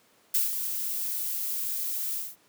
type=noise with ADSR envelope; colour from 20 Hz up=violet; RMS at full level=-23 dBFS; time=0.34-2.36 s; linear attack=9 ms; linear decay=150 ms; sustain=-8 dB; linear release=210 ms; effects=pink hiss -62 dBFS RMS until 2.48 s + high-pass 200 Hz 12 dB/octave